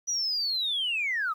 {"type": "linear sweep", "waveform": "sine", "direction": "down", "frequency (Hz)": [5920, 1200], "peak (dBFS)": -25, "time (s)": [0.07, 1.34], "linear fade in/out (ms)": 20, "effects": ["tanh soft clip ceiling -21 dBFS", "10-bit"]}